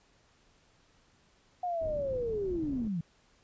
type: linear sweep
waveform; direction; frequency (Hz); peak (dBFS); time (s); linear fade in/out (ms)
sine; down; 728 to 155.56; -30; 1.63-3.01; 5
type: low-pass noise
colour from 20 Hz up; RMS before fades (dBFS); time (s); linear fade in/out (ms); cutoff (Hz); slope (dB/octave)
pink; -43; 1.81-2.88; 5; 300; 12
effects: pink hiss -66 dBFS RMS until 3.43 s + resampled to 16000 Hz